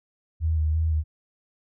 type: tone with vibrato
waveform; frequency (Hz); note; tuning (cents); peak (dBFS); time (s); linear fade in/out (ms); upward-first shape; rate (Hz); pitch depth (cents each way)
sine; 78.9; D#2; +25; -20; 0.4-1.04; 50; square; 2.9; 29
effects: none